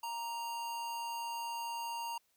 square tone with amplitude modulation, 932.3 Hz, A#5, in tune, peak -37 dBFS, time 0.03-2.18 s, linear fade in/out 5 ms, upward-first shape sine, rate 252 Hz, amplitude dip 25%, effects white hiss -75 dBFS RMS until 2.36 s

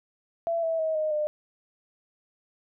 sine tone with pitch steps, 671 / 653.4 / 636.3 / 619.6 / 603.3 Hz, E5 / E5 / D#5 / D#5 / D5, +31 / -15 / +39 / -7 / +46 cents, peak -24 dBFS, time 0.47-1.27 s, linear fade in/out 0 ms, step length 160 ms, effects none

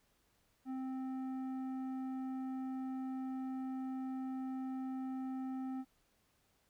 sine tone with tanh clipping, 261.6 Hz, C4, in tune, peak -40 dBFS, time 0.65-5.85 s, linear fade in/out 50 ms, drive 10 dB, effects pink hiss -75 dBFS RMS until 6.69 s

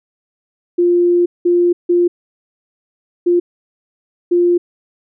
sine tone bursts at uneven times, 350 Hz, F4, 4 cents sharp, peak -9 dBFS, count 5, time 0.78-1.26 / 1.45-1.73 / 1.89-2.08 / 3.26-3.4 / 4.31-4.58 s, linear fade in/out 10 ms, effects none

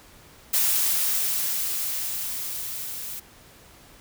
blue noise with level ramp, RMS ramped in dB -21 to -35 dBFS, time 0.53-3.2 s, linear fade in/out 10 ms, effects pink hiss -51 dBFS RMS until 4 s

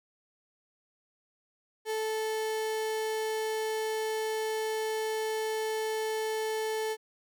35% pulse tone, 437.5 Hz, A4, 10 cents flat, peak -28 dBFS, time 1.85-6.97 s, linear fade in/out 50 ms, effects none

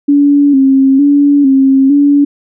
sine tone with vibrato, 277.2 Hz, C#4, in tune, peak -4 dBFS, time 0.08-2.25 s, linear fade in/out 10 ms, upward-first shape square, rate 1.1 Hz, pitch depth 54 cents each way, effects none

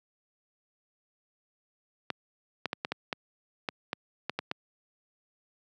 clicks, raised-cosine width 0.3 ms, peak -14 dBFS, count 11, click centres 2.103 / 2.657 / 2.731 / 2.849 / 2.92 / 3.128 / 3.688 / 3.931 / 4.296 / 4.39 / 4.514 s, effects high-pass 150 Hz 12 dB/octave

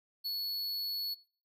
square tone, 4400 Hz, C#8, 14 cents flat, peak -34 dBFS, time 0.24-1.15 s, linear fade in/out 20 ms, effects noise-tail reverb RT60 0.4 s tail -18 dB re dry

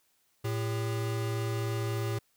square tone pair together, 112.58 / 401.2 Hz, A2 / G4, +40 / +40 cents, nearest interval octave + minor seventh, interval 2200 cents, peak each -31 / -38 dBFS, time 0.44-2.19 s, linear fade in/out 10 ms, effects white hiss -71 dBFS RMS until 2.36 s

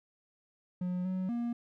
triangle tone with pitch steps, 180.3 / 186 / 237 Hz, F#3 / F#3 / A#3, -45 / +9 / +29 cents, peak -29 dBFS, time 0.81-1.53 s, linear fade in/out 5 ms, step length 240 ms, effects none

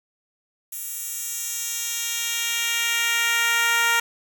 10% pulse tone with high-pass filter sweep, 466.2 Hz, A#4, in tune, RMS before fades -24 dBFS, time 0.72-4 s, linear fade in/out 5 ms, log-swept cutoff 11000 to 1100 Hz, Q 1, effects none

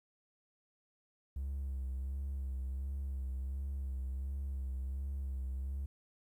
triangle tone with vibrato, 67 Hz, C2, 42 cents sharp, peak -33 dBFS, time 1.36-5.86 s, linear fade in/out 5 ms, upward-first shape sine, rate 1.4 Hz, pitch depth 51 cents each way, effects tanh soft clip ceiling -31 dBFS + 12-bit

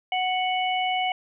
harmonic tone, 740 Hz, F#5, in tune, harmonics 1 / 3 / 4, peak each -24 / -29 / -30 dBFS, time 0.12-1.12 s, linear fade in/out 2 ms, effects none

